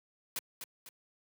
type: noise with echo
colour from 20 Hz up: white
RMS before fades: -36 dBFS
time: 0.36-0.39 s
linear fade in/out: 2 ms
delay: 250 ms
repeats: 2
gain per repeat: -7 dB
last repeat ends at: 0.89 s
effects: high-pass 150 Hz 12 dB/octave